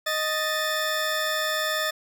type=tone pair together; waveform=20% pulse; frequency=622.3 / 1766.2 Hz; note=D#5 / A6; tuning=0 / +6 cents; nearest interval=octave + tritone; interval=1806 cents; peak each=-22 dBFS; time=0.06-1.91 s; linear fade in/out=10 ms; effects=none